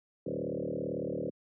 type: tone with frequency modulation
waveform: sine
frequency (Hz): 330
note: E4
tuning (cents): +2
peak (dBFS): -31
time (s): 0.26-1.3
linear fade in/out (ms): 5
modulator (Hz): 38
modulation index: 5.8
effects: high-pass 150 Hz 12 dB/octave